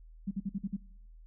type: tone bursts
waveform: sine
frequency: 196 Hz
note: G3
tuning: in tune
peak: -30 dBFS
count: 6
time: 0.27-0.767 s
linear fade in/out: 10 ms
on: 42 ms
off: 49 ms
effects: noise-tail reverb RT60 0.8 s tail -24 dB re dry + added 40 Hz sine -50 dBFS peak until 1.26 s